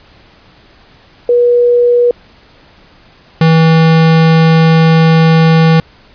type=tone pair in turn; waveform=sine / square; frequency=483.1 / 162.01 Hz; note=B4 / E3; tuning=-38 / -30 cents; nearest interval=octave + perfect fifth; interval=1892 cents; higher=first; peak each=-5 dBFS; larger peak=neither; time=1.29-2.11 / 3.41-5.8 s; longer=second; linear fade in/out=2 ms; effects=pink hiss -43 dBFS RMS until 6.14 s + resampled to 11025 Hz